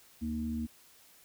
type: harmonic tone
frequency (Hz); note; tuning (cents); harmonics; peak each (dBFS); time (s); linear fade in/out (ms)
77.4; D#2; -9; 1 / 3 / 4; -39 / -33 / -45; 0.21-0.67; 20
effects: white hiss -60 dBFS RMS until 1.24 s